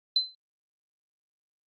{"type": "tone with exponential decay", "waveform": "sine", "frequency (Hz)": 4060, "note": "B7", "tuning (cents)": 47, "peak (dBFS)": -17, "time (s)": [0.16, 0.35], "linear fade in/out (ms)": 2, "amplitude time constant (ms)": 40, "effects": ["Opus 32 kbps"]}